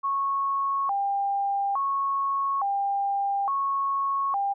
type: tone with vibrato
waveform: sine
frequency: 937 Hz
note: A#5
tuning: 9 cents sharp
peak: -23 dBFS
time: 0.03-4.54 s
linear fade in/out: 20 ms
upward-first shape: square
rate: 0.58 Hz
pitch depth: 280 cents each way
effects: none